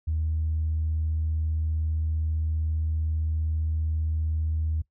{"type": "tone", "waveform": "sine", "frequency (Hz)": 78.8, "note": "D#2", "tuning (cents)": 23, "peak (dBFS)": -23, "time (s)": [0.07, 4.82], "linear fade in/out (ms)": 10, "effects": ["noise-tail reverb RT60 0.1 s tail -20 dB re dry", "tanh soft clip ceiling -19 dBFS"]}